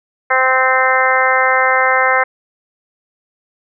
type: harmonic tone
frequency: 259.8 Hz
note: C4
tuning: 12 cents flat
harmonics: 2 / 3 / 4 / 5 / 6 / 7 / 8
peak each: -18 / -18 / -18 / -18 / -18 / -18 / -18 dBFS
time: 0.3-2.24 s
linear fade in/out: 10 ms
effects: none